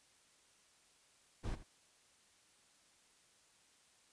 brown noise with echo, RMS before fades -40 dBFS, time 1.43-1.56 s, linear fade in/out 20 ms, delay 83 ms, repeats 1, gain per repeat -14 dB, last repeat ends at 1.643 s, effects white hiss -69 dBFS RMS until 4.12 s + resampled to 22050 Hz

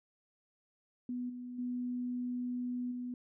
sine tone with level steps, 246.9 Hz, B3, in tune, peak -35 / -41 / -34 / -37 dBFS, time 1.09-3.14 s, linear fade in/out 2 ms, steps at 1.29 / 1.58 / 2.91 s, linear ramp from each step 10 ms, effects none

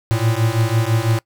square beating tone pair, 110 / 116 Hz, A2 / A#2, 0 / -8 cents, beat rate 6 Hz, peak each -19 dBFS, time 0.11-1.19 s, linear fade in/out 0 ms, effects noise-tail reverb RT60 0.1 s tail -22 dB re dry

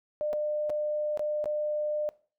sine tone with dropouts, 601 Hz, D5, 40 cents sharp, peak -27 dBFS, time 0.21-2.09 s, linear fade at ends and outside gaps 0 ms, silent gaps 0.33-0.334 / 0.696-0.701 / 1.174-1.194 / 1.442-1.457 s, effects noise-tail reverb RT60 0.4 s tail -20 dB re dry

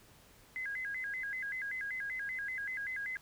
sine tone with vibrato, 1826 Hz, A#6, 36 cents flat, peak -36 dBFS, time 0.56-3.17 s, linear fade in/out 0 ms, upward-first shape square, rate 5.2 Hz, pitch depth 190 cents each way, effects pink hiss -61 dBFS RMS until 3.21 s

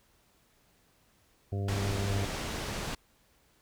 harmonic tone, 99.4 Hz, G2, 25 cents sharp, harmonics 1 / 2 / 3 / 4 / 5 / 6 / 7, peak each -30 / -41 / -45 / -41 / -47 / -49 / -47 dBFS, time 1.52-2.25 s, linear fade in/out 5 ms
pink low-pass noise, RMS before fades -36 dBFS, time 1.68-2.95 s, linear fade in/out 5 ms, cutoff 7400 Hz, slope 12 dB/octave
effects pink hiss -67 dBFS RMS until 3.61 s

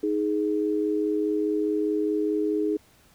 sine tone pair together, 313.1 / 417.9 Hz, D#4 / G#4, +11 / +11 cents, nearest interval perfect fourth, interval 500 cents, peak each -25 dBFS, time 0.03-2.77 s, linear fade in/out 5 ms, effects pink hiss -58 dBFS RMS until 3.14 s

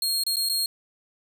sawtooth tone with dropouts, 4253 Hz, C8, 27 cents sharp, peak -20 dBFS, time 0.02-0.66 s, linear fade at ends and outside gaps 2 ms, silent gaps 0.237-0.265 / 0.359-0.367 / 0.489-0.496 s, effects none

